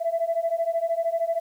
sine beating tone pair, 659.3 / 672.3 Hz, E5 / E5, 0 / +34 cents, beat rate 13 Hz, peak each -25 / -24 dBFS, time 0-1.4 s, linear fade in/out 20 ms, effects tanh soft clip ceiling -16 dBFS + 9-bit

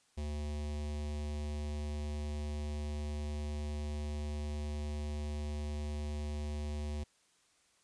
square tone with notch filter, 74.2 Hz, D2, 18 cents sharp, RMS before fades -38 dBFS, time 0.17-7.04 s, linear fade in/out 10 ms, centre 1400 Hz, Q 1.2, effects white hiss -70 dBFS RMS until 7.83 s + resampled to 22050 Hz

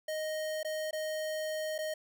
square tone with dropouts, 622.3 Hz, D#5, in tune, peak -34 dBFS, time 0.08-1.94 s, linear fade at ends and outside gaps 5 ms, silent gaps 0.631-0.647 / 0.91-0.929 / 1.781-1.787 s, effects none

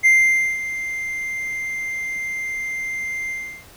triangle tone with ADSR envelope, 2093 Hz, C7, in tune, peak -8 dBFS, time 0.03-3.65 s, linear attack 28 ms, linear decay 520 ms, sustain -14 dB, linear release 350 ms, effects pink hiss -46 dBFS RMS until 3.76 s

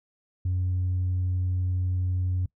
triangle tone with tanh clipping, 91.2 Hz, F#2, 24 cents flat, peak -24 dBFS, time 0.45-2.46 s, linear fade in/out 5 ms, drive 6 dB, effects noise-tail reverb RT60 0.1 s tail -22 dB re dry

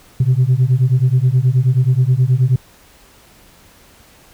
sine beating tone pair, 123.47 / 132.87 Hz, B2 / C3, 0 / +27 cents, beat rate 9.4 Hz, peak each -12 dBFS, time 0.2-2.56 s, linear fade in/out 5 ms, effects tanh soft clip ceiling -6 dBFS + pink hiss -47 dBFS RMS until 4.33 s

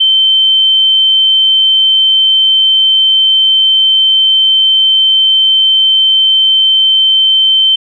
sine tone, 3097 Hz, G7, 22 cents flat, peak -5 dBFS, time 0-7.76 s, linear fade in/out 10 ms, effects none

